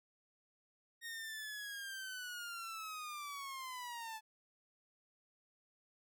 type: linear sweep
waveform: sawtooth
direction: down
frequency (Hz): 1864.7 to 865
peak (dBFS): -40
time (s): 1.01-4.21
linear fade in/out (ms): 50
effects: none